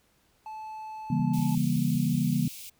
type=tone; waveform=triangle; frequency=870 Hz; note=A5; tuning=20 cents flat; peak=-35 dBFS; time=0.46-1.55 s; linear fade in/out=2 ms
type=chord; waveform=sine; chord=C# diminished seventh; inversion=none; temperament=just; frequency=138.59 / 166.31 / 199.57 / 239.5 Hz; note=C#3 / E3 / G3 / Bb3; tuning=0 / +16 / +31 / +47 cents; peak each=-29 / -28 / -30 / -28 dBFS; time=1.1-2.48 s; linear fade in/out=5 ms
type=click train; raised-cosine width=5 ms; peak=-34 dBFS; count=6; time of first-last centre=1.2-2.142 s; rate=5.31 Hz
type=high-pass noise; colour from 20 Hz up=white; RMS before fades=-43 dBFS; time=1.33-2.7 s; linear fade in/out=10 ms; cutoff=2200 Hz; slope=96 dB/octave
effects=pink hiss -67 dBFS RMS until 2.79 s